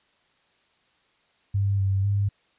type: tone with pitch steps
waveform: sine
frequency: 99.4 / 97.1 / 100.7 Hz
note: G2 / G2 / G2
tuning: +25 / -16 / +47 cents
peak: -20 dBFS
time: 1.54-2.29 s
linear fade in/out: 10 ms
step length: 250 ms
effects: white hiss -65 dBFS RMS until 2.58 s + resampled to 8000 Hz